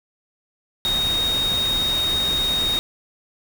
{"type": "tone in noise", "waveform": "sine", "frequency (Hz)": 3729, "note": "A#7", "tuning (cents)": 0, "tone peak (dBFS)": -19, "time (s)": [0.85, 2.79], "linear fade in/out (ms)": 0, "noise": "pink", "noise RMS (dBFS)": -29, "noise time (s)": [0.85, 2.79], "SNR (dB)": 7, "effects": []}